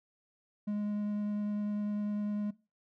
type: tone with vibrato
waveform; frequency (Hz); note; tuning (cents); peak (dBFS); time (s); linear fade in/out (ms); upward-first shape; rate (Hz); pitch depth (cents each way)
triangle; 207.7; G#3; 0; -29; 0.67-2.51; 10; triangle; 10; 9
effects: noise-tail reverb RT60 0.3 s tail -20 dB re dry